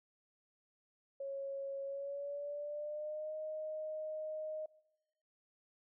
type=tone with pitch glide; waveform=sine; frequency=550 to 620.9 Hz; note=C#5 to D#5; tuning=-14 to -4 cents; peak=-39 dBFS; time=1.2-4.66 s; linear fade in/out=5 ms; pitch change=+210 cents; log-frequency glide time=1.84-3.35 s; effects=noise-tail reverb RT60 1.0 s tail -23 dB re dry